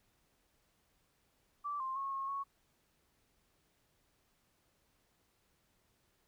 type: tone with pitch steps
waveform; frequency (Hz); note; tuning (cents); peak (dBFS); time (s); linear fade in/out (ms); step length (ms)
sine; 1163 / 1053 / 1093 / 1085 / 1107; D6 / C6 / C#6 / C#6 / C#6; -17 / +11 / -25 / -37 / -3; -36; 1.64-2.44; 20; 160
effects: pink hiss -75 dBFS RMS until 6.27 s